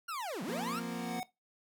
40% pulse linear two-way sweep, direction down then up, 1433 to 159 to 1433 Hz, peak -36 dBFS, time 0.08-0.8 s, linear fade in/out 10 ms, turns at 0.43 s
square tone with exponential growth, 740 Hz, F#5, in tune, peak -36 dBFS, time 0.44-1.23 s, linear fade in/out 0 ms, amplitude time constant 170 ms
35% pulse chord, F suspended fourth, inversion none, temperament equal with one note detuned, 174.61 / 233.1 / 260 Hz, F3 / Bb3 / C4, 0 / 0 / -11 cents, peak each -40 / -37 / -43 dBFS, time 0.48-1.2 s, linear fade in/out 5 ms
effects noise-tail reverb RT60 0.2 s tail -18 dB re dry

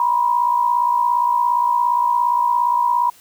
sine tone pair together, 963 / 1020.3 Hz, B5 / C6, -44 / -44 cents, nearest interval minor second, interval 100 cents, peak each -15 / -21 dBFS, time 0-3.1 s, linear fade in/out 2 ms, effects white hiss -49 dBFS RMS until 3.2 s

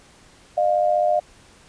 sine tone pair together, 610 / 705.3 Hz, D#5 / F5, -34 / +17 cents, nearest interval minor third, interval 251 cents, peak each -19 dBFS, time 0.57-1.2 s, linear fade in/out 10 ms, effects pink hiss -51 dBFS RMS until 1.68 s + resampled to 22050 Hz

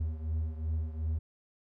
triangle beating tone pair, 78.3 / 81 Hz, D#2 / E2, +11 / -30 cents, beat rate 2.7 Hz, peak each -30 / -35 dBFS, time 0-1.19 s, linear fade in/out 10 ms, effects none

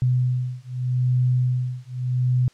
sine beating tone pair, 125.4 / 126.22 Hz, B2 / B2, +27 / +38 cents, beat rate 0.82 Hz, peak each -22 dBFS, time 0.02-2.48 s, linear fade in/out 0 ms, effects white hiss -57 dBFS RMS until 2.53 s + low-pass 6000 Hz 12 dB/octave

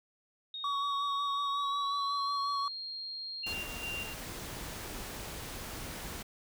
sine tone with pitch glide, 3722 to 4226 Hz, A#7 to C8, -3 to +16 cents, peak -38 dBFS, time 0.54-3.53 s, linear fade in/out 2 ms, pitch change +219 cents, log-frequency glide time 1.45-2.44 s
triangle tone with vibrato, 1128 Hz, C#6, 30 cents sharp, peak -29 dBFS, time 0.64-2.68 s, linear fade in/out 2 ms, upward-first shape sine, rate 5.5 Hz, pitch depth 20 cents each way
sine tone with tremolo, 2777 Hz, F7, 10 cents flat, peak -36 dBFS, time 3.43-4.14 s, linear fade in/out 10 ms, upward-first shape square, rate 2.5 Hz, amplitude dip 55%
pink noise, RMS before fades -42 dBFS, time 3.46-6.23 s, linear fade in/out 10 ms
effects none

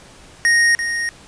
square tone with echo, 1864.7 Hz, A#6, in tune, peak -12 dBFS, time 0.45-0.75 s, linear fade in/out 0 ms, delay 340 ms, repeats 1, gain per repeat -8 dB, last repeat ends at 1.09 s, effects pink hiss -44 dBFS RMS until 1.27 s + resampled to 22050 Hz

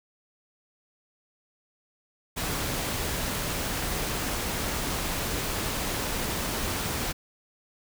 pink noise, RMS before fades -30 dBFS, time 2.36-7.13 s, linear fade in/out 20 ms, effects none

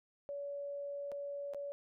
sine tone with dropouts, 568 Hz, C#5, 42 cents sharp, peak -39 dBFS, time 0.29-1.72 s, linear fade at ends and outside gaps 0 ms, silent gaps 1.117-1.121 / 1.536-1.546 s, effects none

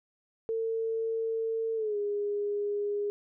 sine tone with pitch glide, 450.2 to 410.5 Hz, A4 to G#4, +40 to -20 cents, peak -28 dBFS, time 0.49-3.1 s, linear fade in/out 0 ms, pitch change -160 cents, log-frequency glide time 1.75-1.97 s, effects none

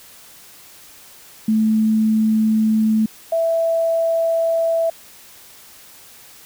sine tone pair in turn, 218.5 / 660.5 Hz, A3 / E5, -12 / +3 cents, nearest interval octave + perfect fifth, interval 1915 cents, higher second, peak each -13 / -15 dBFS, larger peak first, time 1.48-3.06 / 3.32-4.9 s, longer neither, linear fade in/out 5 ms, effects white hiss -44 dBFS RMS until 6.45 s

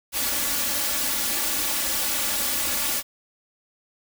white noise with comb filter, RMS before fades -25 dBFS, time 0.12-3.03 s, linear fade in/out 50 ms, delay 3.5 ms, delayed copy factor +1, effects none

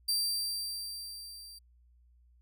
sawtooth tone with level ramp, 4699 Hz, D8, in tune, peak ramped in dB -24 to -45 dBFS, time 0.08-1.59 s, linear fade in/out 10 ms, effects added 60 Hz sine -60 dBFS peak until 2.41 s

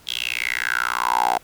10% pulse tone with high-pass filter sweep, 60.1 Hz, B1, 46 cents flat, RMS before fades -23 dBFS, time 0.07-1.38 s, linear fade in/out 5 ms, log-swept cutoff 3400 to 700 Hz, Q 6.5, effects pink hiss -51 dBFS RMS until 1.43 s

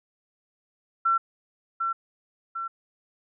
sine tone with echo, 1350 Hz, E6, 41 cents sharp, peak -19 dBFS, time 1.05-1.18 s, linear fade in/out 10 ms, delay 750 ms, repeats 2, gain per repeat -5 dB, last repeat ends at 2.68 s, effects none

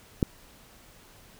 click, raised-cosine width 3 ms, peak -9 dBFS, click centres 0.228 s, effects pink hiss -54 dBFS RMS until 1.39 s

